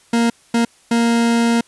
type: tone bursts at uneven times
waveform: 40% pulse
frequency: 233.1 Hz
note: A#3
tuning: in tune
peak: -12 dBFS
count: 3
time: 0.13-0.3 / 0.54-0.65 / 0.91-1.61 s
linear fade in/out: 5 ms
effects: white hiss -52 dBFS RMS until 1.67 s + resampled to 24000 Hz